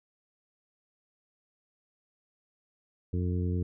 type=harmonic tone; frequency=89.4 Hz; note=F2; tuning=41 cents sharp; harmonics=1 / 2 / 3 / 4 / 5; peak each=-28 / -34 / -38 / -40 / -42 dBFS; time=3.13-3.63 s; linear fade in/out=5 ms; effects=none